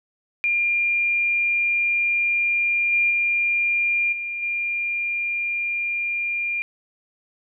sine tone with level steps, 2400 Hz, D7, 37 cents sharp, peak -18 / -16 / -18 / -26 / -22 dBFS, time 0.44-6.62 s, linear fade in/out 0 ms, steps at 2.92 / 3.1 / 4.12 / 4.42 s, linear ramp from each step 10 ms, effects none

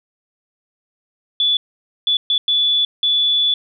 sine tone bursts at uneven times, 3450 Hz, A7, 35 cents flat, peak -13 dBFS, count 5, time 1.4-1.57 / 2.07-2.17 / 2.3-2.38 / 2.48-2.85 / 3.03-3.54 s, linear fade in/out 2 ms, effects none

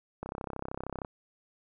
click train, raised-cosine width 1 ms, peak -22 dBFS, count 28, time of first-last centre 0.23-1.048 s, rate 33 Hz, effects none

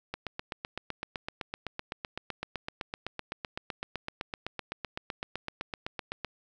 click train, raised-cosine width 0.3 ms, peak -18 dBFS, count 49, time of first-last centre 0.14-6.247 s, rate 7.86 Hz, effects none

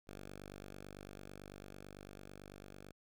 5% pulse tone with level ramp, 49 Hz, G1, in tune, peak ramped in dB -37 to -41 dBFS, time 0.07-2.92 s, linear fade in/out 10 ms, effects none

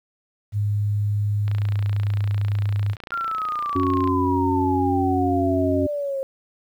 sine tone with pitch glide, 103.3 to 102.11 Hz, G#2 to G#2, -9 to -29 cents, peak -19 dBFS, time 0.52-2.96 s, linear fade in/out 50 ms, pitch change -20 cents, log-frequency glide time 1.5-1.77 s
click train, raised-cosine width 0.3 ms, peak -20 dBFS, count 76, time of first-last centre 1.48-4.075 s, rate 28.9 Hz
sine exponential sweep, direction down, 1396.9 to 533 Hz, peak -23 dBFS, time 3.12-6.23 s, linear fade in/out 0 ms
harmonic tone, 92.2 Hz, F#2, 6 cents flat, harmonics 1 / 3 / 4, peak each -25 / -21 / -25 dBFS, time 3.75-5.87 s, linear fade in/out 10 ms
effects 9-bit

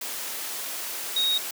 sine tone in noise, 3767 Hz, A#7, 17 cents sharp, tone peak -21 dBFS, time 1.16-1.38 s, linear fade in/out 5 ms, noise white, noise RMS -33 dBFS, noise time 0.01-1.51 s, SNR +9 dB, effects high-pass 300 Hz 12 dB/octave

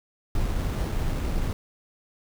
brown noise with sample-and-hold, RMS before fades -26 dBFS, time 0.35-1.53 s, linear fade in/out 2 ms, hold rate 4900 Hz, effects none

